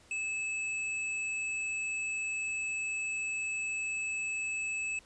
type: tone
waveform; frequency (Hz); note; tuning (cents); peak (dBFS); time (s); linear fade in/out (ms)
square; 2606; E7; -20; -33; 0.11-4.99; 2
effects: pink hiss -60 dBFS RMS until 5.05 s + resampled to 22050 Hz